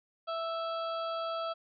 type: harmonic tone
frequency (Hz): 659.3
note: E5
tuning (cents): 0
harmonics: 1 / 2 / 4 / 5 / 6 / 7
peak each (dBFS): -35 / -36 / -52 / -46 / -55 / -51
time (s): 0.27-1.54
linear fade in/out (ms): 20
effects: none